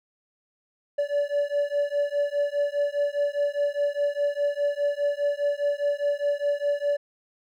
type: beating tone pair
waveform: triangle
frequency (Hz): 574 / 578.9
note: D5 / D5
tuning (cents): -40 / -25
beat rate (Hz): 4.9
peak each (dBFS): -24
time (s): 0.98-6.97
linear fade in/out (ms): 10
effects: none